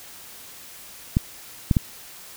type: clicks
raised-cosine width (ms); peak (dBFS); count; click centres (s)
5; -5; 3; 1.169 / 1.712 / 1.768
effects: white hiss -43 dBFS RMS until 2.36 s